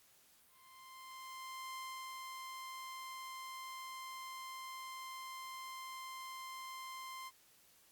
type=tone with ADSR envelope; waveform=sawtooth; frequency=1046.5 Hz; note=C6; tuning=in tune; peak=-40 dBFS; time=0.47-7.31 s; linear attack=1300 ms; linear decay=360 ms; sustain=-2 dB; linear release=38 ms; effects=white hiss -67 dBFS RMS until 7.91 s + Opus 48 kbps